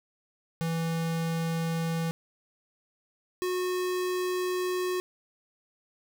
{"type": "tone pair in turn", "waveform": "square", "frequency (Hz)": [164.81, 364.4], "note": ["E3", "F#4"], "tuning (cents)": [0, -26], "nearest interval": "octave + major second", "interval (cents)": 1374, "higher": "second", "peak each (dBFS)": -28, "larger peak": "neither", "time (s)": [[0.61, 2.11], [3.42, 5]], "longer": "second", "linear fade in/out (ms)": 0, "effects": []}